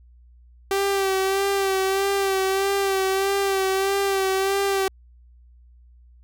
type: tone with vibrato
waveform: sawtooth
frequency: 389.1 Hz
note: G4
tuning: 13 cents flat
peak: -16 dBFS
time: 0.71-4.88 s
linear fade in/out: 2 ms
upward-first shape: sine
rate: 1.6 Hz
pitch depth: 34 cents each way
effects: added 60 Hz sine -48 dBFS peak until 6.23 s